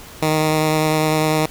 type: tone with vibrato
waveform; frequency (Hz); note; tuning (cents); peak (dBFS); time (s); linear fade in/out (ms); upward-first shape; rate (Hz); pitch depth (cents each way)
10% pulse; 155.56; D#3; 0; -7; 0.22-1.46; 5; triangle; 10; 15
effects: pink hiss -39 dBFS RMS until 1.5 s